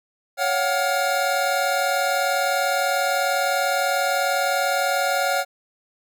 square tone cluster, 559 / 716 / 756 / 1410 Hz, C#5 / F5 / F#5 / F6, +14 / +43 / +37 / +16 cents, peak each -26 dBFS, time 0.37-5.45 s, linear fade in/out 50 ms, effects none

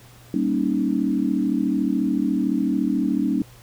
sine chord, Eb dominant seventh, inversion first, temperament equal, 196 / 233.1 / 277.2 / 311.1 Hz, G3 / Bb3 / Db4 / Eb4, 0 / 0 / 0 / 0 cents, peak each -25 / -25 / -23 / -25 dBFS, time 0.34-3.42 s, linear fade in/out 2 ms, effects added 120 Hz sine -47 dBFS peak until 3.62 s + pink hiss -50 dBFS RMS until 3.62 s

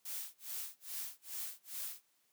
blue noise with tremolo, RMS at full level -41 dBFS, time 0.05-2.02 s, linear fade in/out 5 ms, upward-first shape sine, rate 2.4 Hz, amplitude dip 100%, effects white hiss -75 dBFS RMS until 2.32 s + high-pass 150 Hz 12 dB/octave

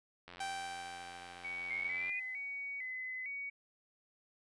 click train, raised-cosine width 0.3 ms, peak -34 dBFS, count 161, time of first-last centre 0.28-2.094 s, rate 88.2 Hz
sawtooth tone with exponential decay, 780 Hz, G5, 9 cents flat, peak -33 dBFS, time 0.4-2.93 s, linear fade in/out 5 ms, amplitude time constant 550 ms
sine tone with vibrato, 2136 Hz, C7, 35 cents sharp, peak -39 dBFS, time 1.44-3.5 s, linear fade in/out 10 ms, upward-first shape square, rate 1.1 Hz, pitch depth 90 cents each way
sine linear sweep, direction up, 2108 to 2486 Hz, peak -37 dBFS, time 1.7-2.2 s, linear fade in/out 10 ms
effects resampled to 24000 Hz

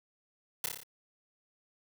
white noise with echo, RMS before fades -32 dBFS, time 0.64-0.66 s, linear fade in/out 2 ms, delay 29 ms, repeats 6, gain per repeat -3 dB, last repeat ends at 0.834 s, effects none

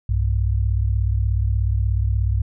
sine tone pair together, 62.83 / 99.5 Hz, B1 / G2, +30 / +26 cents, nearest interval minor sixth, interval 796 cents, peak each -19 / -20 dBFS, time 0.09-2.42 s, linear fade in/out 5 ms, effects none

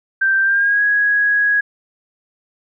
sine tone with pitch glide, 1568 to 1661.2 Hz, G6 to G#6, 0 to 0 cents, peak -12 dBFS, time 0.21-1.61 s, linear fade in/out 10 ms, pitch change +100 cents, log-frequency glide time 0.42-0.82 s, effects none

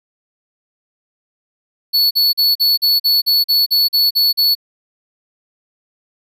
square tone bursts, 4423 Hz, C#8, 5 cents flat, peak -11 dBFS, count 12, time 1.93-4.552 s, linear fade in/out 20 ms, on 180 ms, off 42 ms, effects none

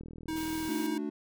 click train, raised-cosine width 3 ms, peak -31 dBFS, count 28, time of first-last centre 0.01-0.678 s, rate 40.4 Hz
square tone with vibrato, 317.5 Hz, D#4, 35 cents sharp, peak -33 dBFS, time 0.28-0.98 s, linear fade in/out 5 ms, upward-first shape sine, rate 16 Hz, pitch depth 12 cents each way
white noise, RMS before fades -45 dBFS, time 0.36-0.87 s, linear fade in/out 5 ms
triangle chord, D major, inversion second, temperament just, 220.2 / 293.7 / 367.1 Hz, A3 / D4 / F#4, +2 / 0 / -14 cents, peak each -35 / -33 / -37 dBFS, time 0.68-1.1 s, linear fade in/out 10 ms
effects none

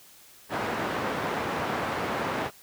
white band-pass noise, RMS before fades -30 dBFS, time 0.49-2.51 s, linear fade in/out 50 ms, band 110 to 1200 Hz, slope 12 dB/octave, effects white hiss -53 dBFS RMS until 2.62 s

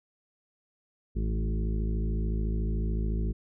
harmonic tone with a mistuned harmonic, 53.8 Hz, A1, 38 cents flat, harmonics 1 / 2 / 3 / 4 / 6 / 7 / 8, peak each -27 / -36 / -37 / -37 / -43 / -43 / -48 dBFS, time 1.15-3.33 s, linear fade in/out 20 ms, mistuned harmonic 3, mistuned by -17 cents, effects none

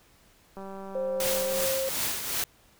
click train, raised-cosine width 1 ms, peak -28 dBFS, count 210, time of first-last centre 0.57-1.647 s, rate 194 Hz
sine tone with pitch glide, 528 to 533.2 Hz, C5 to C5, +16 to +33 cents, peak -27 dBFS, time 0.95-1.89 s, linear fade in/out 2 ms, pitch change +17 cents, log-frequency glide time 1.44-1.56 s
white noise with tremolo, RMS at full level -28 dBFS, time 1.2-2.44 s, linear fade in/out 2 ms, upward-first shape triangle, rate 2.7 Hz, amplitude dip 60%
effects pink hiss -60 dBFS RMS until 2.79 s

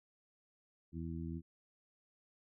harmonic tone, 82.41 Hz, E2, in tune, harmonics 1 / 2 / 3 / 4, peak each -44 / -43 / -46 / -48 dBFS, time 0.92-1.42 s, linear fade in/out 50 ms, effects none

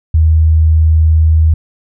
sine tone, 79.4 Hz, D#2, 36 cents sharp, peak -5 dBFS, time 0.14-1.54 s, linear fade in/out 5 ms, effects none

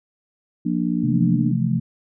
harmonic tone, 59.1 Hz, A#1, 24 cents sharp, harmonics 3 / 4 / 5, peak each -23 / -23 / -24 dBFS, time 0.65-1.52 s, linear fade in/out 10 ms
sine chord, F major seventh, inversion second, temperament equal, 130.81 / 164.81 / 174.61 / 220 Hz, C3 / E3 / F3 / A3, 0 / 0 / 0 / 0 cents, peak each -22 / -25 / -24 / -23 dBFS, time 1.03-1.8 s, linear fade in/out 10 ms
effects none

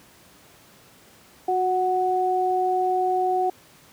sine tone pair together, 366.7 / 740 Hz, F#4 / F#5, -15 / 0 cents, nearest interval octave, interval 1215 cents, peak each -24 / -21 dBFS, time 1.48-3.5 s, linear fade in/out 5 ms, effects pink hiss -52 dBFS RMS until 3.92 s + high-pass 100 Hz 12 dB/octave

